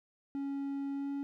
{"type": "tone with pitch glide", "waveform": "triangle", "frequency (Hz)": [277.9, 280.3], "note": ["C#4", "C#4"], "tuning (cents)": [4, 19], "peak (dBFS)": -32, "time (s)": [0.35, 1.23], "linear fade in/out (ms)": 0, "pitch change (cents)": 15, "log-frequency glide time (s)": [0.93, 1.11], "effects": []}